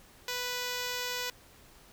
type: tone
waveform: 5% pulse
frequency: 493.9 Hz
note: B4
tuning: in tune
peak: -21 dBFS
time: 0.28-1.3 s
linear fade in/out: 2 ms
effects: pink hiss -57 dBFS RMS until 1.92 s